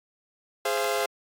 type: chord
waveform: sawtooth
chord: F minor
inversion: first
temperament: equal with one note detuned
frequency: 415.3 / 523.3 / 683.3 Hz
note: Ab4 / C5 / F5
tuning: 0 / 0 / -38 cents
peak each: -25 dBFS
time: 0.65-1.06 s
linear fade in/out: 5 ms
effects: AAC 64 kbps